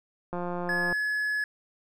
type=click train; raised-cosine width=1 ms; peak=-20 dBFS; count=106; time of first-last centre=0.33-0.927 s; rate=176 Hz
type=tone; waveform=triangle; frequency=1700 Hz; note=G#6; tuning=40 cents sharp; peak=-24 dBFS; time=0.69-1.44 s; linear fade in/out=2 ms
effects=none